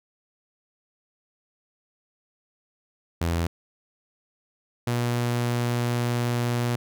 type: tone pair in turn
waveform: sawtooth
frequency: 84.3 / 120.36 Hz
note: E2 / B2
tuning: +39 / -44 cents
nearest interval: tritone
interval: 617 cents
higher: second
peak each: -19 dBFS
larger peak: neither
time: 3.21-3.47 / 4.87-6.76 s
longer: second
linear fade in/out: 5 ms
effects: none